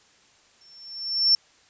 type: tone with exponential growth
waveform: sine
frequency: 5410 Hz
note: E8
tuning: 44 cents sharp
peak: -13 dBFS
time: 0.61-1.35 s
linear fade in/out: 1 ms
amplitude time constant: 160 ms
effects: white hiss -58 dBFS RMS until 1.69 s + resampled to 16000 Hz